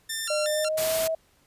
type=tone with vibrato; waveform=10% pulse; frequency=1568 Hz; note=G6; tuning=in tune; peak=-20 dBFS; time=0.09-0.69 s; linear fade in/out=10 ms; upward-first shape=square; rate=2.7 Hz; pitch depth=230 cents each way
type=tone with pitch glide; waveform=sine; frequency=606 to 645.8 Hz; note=D#5 to E5; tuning=-46 to -36 cents; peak=-24 dBFS; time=0.3-1.15 s; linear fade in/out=5 ms; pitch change=+110 cents; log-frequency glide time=0.5-0.95 s
type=noise; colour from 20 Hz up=white; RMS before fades=-29 dBFS; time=0.77-1.08 s; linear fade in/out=10 ms
effects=pink hiss -63 dBFS RMS until 1.46 s + resampled to 32000 Hz